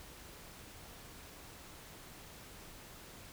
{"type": "silence", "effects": ["pink hiss -53 dBFS RMS until 3.32 s"]}